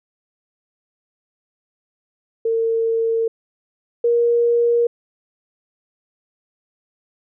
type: tone pair in turn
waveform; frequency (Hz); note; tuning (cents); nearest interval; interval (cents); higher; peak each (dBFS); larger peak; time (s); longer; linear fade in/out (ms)
sine; 454.3 / 472.3; A#4 / A#4; -45 / +23; minor second; 68; second; -16 / -13; second; 2.45-3.28 / 4.04-4.87; neither; 5
effects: none